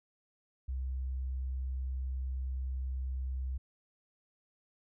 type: tone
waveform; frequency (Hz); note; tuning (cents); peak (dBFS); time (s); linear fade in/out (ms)
sine; 64.9; C2; -13; -33; 0.68-3.58; 10
effects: none